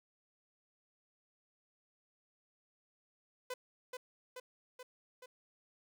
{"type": "tone with echo", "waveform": "sawtooth", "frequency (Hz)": 504, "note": "B4", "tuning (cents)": 35, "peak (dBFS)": -35, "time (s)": [3.5, 3.54], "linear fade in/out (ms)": 5, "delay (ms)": 430, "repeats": 4, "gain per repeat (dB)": -3, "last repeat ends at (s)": 5.26, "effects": []}